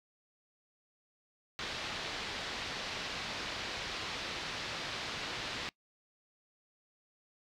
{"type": "low-pass noise", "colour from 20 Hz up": "white", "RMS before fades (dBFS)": -40, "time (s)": [1.59, 5.69], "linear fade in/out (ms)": 0, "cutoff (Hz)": 4500, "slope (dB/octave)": 24, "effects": ["noise-tail reverb RT60 0.1 s tail -23 dB re dry"]}